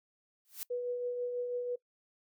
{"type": "noise with exponential growth", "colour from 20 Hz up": "blue", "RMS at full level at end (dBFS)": -36, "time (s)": [0.45, 0.63], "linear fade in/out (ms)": 0, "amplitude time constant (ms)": 39}
{"type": "tone with tremolo", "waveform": "sine", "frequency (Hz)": 489.7, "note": "B4", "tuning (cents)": -15, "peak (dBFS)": -31, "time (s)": [0.7, 1.76], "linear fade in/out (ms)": 10, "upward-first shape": "triangle", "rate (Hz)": 6.1, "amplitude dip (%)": 40}
{"effects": ["noise-tail reverb RT60 0.1 s tail -22 dB re dry"]}